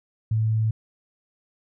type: tone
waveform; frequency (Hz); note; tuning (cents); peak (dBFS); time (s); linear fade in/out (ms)
sine; 110.2; A2; +3; -19; 0.31-0.71; 5
effects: none